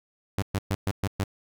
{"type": "tone bursts", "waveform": "sawtooth", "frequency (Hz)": 97.2, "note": "G2", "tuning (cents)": -14, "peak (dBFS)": -20, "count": 6, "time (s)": [0.38, 1.238], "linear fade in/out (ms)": 0, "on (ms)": 43, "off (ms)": 120, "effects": []}